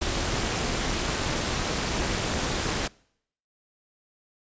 pink noise with amplitude modulation, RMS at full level -24 dBFS, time 0.01-2.88 s, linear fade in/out 10 ms, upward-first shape sine, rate 290 Hz, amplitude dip 75%, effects noise-tail reverb RT60 0.7 s tail -25 dB re dry + resampled to 16000 Hz

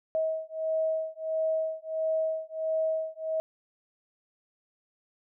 sine beating tone pair, 637 / 638.5 Hz, D#5 / D#5, +41 / +45 cents, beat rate 1.5 Hz, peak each -30 dBFS, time 0.15-3.4 s, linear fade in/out 0 ms, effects none

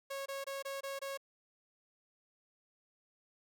sawtooth tone bursts, 549 Hz, C#5, 17 cents flat, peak -35 dBFS, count 6, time 0.1-1.175 s, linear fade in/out 10 ms, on 160 ms, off 23 ms, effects none

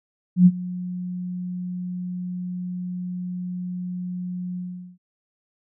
sine tone with ADSR envelope, 180 Hz, F#3, 47 cents flat, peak -7 dBFS, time 0.36-4.98 s, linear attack 100 ms, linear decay 47 ms, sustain -20 dB, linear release 410 ms, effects none

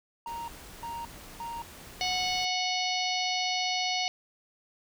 triangle tone bursts, 932.3 Hz, A#5, in tune, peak -33 dBFS, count 3, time 0.26-1.62 s, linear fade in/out 2 ms, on 220 ms, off 350 ms
pink noise, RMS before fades -47 dBFS, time 0.27-2.45 s, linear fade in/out 2 ms
harmonic tone, 735 Hz, F#5, 12 cents flat, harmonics 1 / 3 / 4 / 5 / 6 / 7 / 8, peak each -32 / -34 / -34 / -38 / -34 / -39 / -40 dBFS, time 2.01-4.08 s, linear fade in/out 0 ms
effects none

